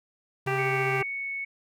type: tone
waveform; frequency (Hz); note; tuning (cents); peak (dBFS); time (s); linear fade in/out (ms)
square; 135.5; C#3; -39; -32; 0.46-1.02; 5
type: harmonic tone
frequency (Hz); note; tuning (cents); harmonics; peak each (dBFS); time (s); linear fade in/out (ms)
392; G4; 0; 1 / 2 / 3 / 4 / 5 / 6 / 7; -29 / -32 / -34 / -35 / -36 / -37 / -37; 0.47-1.03; 5
type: tone with pitch glide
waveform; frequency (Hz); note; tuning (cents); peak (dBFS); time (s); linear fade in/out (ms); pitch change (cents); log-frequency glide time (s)
sine; 2226 to 2212; C#7 to C#7; +7 to -4; -30; 0.58-1.45; 10; -11; 0.98-1.3
effects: none